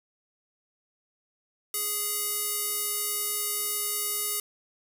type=tone with band-pass filter; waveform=square; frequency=415.3 Hz; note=G#4; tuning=in tune; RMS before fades=-30 dBFS; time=1.74-4.4 s; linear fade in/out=2 ms; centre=12000 Hz; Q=1.7; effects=none